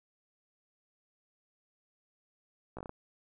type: slowing click train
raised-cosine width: 1 ms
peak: -28 dBFS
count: 6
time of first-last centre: 2.77-2.894 s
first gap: 16 ms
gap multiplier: 1.22
effects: none